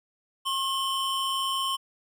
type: tone pair together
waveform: square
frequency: 1077 / 3046 Hz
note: C6 / F#7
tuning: +50 / +50 cents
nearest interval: octave + tritone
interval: 1800 cents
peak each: -29 / -30 dBFS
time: 0.45-1.77 s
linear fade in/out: 20 ms
effects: resampled to 32000 Hz